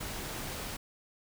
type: noise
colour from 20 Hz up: pink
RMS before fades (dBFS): -39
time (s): 0-0.77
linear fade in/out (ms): 10
effects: none